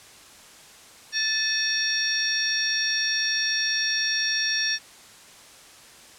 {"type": "tone cluster", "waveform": "sine", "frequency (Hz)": [1753, 2565, 3587, 4424, 5590], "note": ["A6", "E7", "A7", "C#8", "F8"], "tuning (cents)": [-7, -48, 33, -4, 1], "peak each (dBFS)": [-27, -33, -32, -31, -25], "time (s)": [1.12, 4.79], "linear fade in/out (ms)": 50, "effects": ["white hiss -48 dBFS RMS until 6.18 s", "low-pass 9000 Hz 12 dB/octave"]}